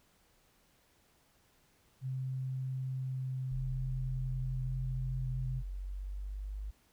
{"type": "tone with pitch glide", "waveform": "sine", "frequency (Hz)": [130.81, 129.08], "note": ["C3", "C3"], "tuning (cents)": [0, -23], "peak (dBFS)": -34, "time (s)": [2.01, 5.63], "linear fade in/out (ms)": 50, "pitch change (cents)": -23, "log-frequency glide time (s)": [2.94, 4.31]}
{"type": "exponential sweep", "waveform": "sine", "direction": "up", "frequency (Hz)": [37.29, 51.2], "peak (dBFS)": -37, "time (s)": [3.51, 6.71], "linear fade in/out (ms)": 10}
{"effects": ["pink hiss -69 dBFS RMS until 6.92 s"]}